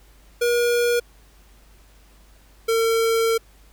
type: tone pair in turn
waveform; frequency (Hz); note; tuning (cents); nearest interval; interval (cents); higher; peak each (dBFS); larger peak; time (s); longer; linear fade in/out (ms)
square; 478.5 / 454.1; A#4 / A#4; +45 / -45; minor second; 90; first; -18; neither; 0.41-1 / 2.68-3.38; second; 10
effects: added 50 Hz sine -50 dBFS peak until 3.72 s + pink hiss -56 dBFS RMS until 3.72 s